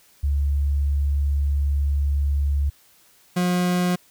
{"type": "tone pair in turn", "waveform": ["sine", "40% pulse"], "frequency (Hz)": [71, 178.91], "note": ["C#2", "F3"], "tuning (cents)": [42, 42], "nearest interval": "octave + major third", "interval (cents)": 1600, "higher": "second", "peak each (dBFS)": -18, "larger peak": "neither", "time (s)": [[0.23, 2.7], [3.36, 3.96]], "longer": "first", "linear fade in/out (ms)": 10, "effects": ["white hiss -56 dBFS RMS until 4.1 s"]}